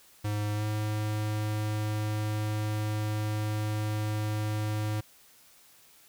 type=tone with pitch glide; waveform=square; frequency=104.7 to 106.59 Hz; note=G#2 to G#2; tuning=+15 to +45 cents; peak=-29 dBFS; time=0.24-5.01 s; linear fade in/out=10 ms; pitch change=+30 cents; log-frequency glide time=0.54-0.64 s; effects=white hiss -58 dBFS RMS until 6.08 s